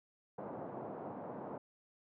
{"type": "band-pass noise", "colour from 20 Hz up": "white", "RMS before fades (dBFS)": -45, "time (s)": [0.38, 1.58], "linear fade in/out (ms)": 5, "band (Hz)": [130, 840], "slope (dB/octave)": 24, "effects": []}